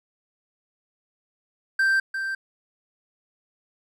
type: tone with echo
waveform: triangle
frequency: 1568 Hz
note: G6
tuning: in tune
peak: -16 dBFS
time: 1.79-2 s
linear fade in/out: 5 ms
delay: 350 ms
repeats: 1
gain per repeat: -8 dB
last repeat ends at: 2.35 s
effects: none